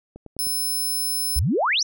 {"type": "click train", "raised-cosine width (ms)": 2, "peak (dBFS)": -26, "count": 4, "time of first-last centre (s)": [0.16, 0.47], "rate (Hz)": 9.69}
{"type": "tone", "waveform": "5% pulse", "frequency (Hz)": 5250, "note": "E8", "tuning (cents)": -8, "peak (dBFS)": -17, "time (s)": [0.39, 1.39], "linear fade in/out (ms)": 0}
{"type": "exponential sweep", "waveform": "sine", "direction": "up", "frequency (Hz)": [51.8, 6200], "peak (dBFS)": -18, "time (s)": [1.36, 1.83], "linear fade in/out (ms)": 5}
{"effects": []}